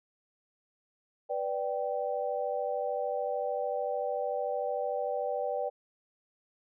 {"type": "chord", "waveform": "sine", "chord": "G major", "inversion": "first", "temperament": "equal with one note detuned", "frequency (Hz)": [493.9, 587.3, 779], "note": ["B4", "D5", "G5"], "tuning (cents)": [0, 0, -11], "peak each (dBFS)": [-34, -33, -35], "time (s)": [1.29, 5.7], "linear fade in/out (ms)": 20, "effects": []}